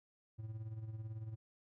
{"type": "tone with tremolo", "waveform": "triangle", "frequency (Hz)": 110, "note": "A2", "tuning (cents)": 0, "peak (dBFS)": -38, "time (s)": [0.38, 1.36], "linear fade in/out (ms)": 20, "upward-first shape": "sine", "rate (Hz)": 18, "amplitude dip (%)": 60, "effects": []}